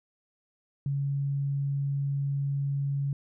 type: tone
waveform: sine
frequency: 139.9 Hz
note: C#3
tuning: 16 cents sharp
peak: -26 dBFS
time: 0.86-3.13 s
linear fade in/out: 2 ms
effects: none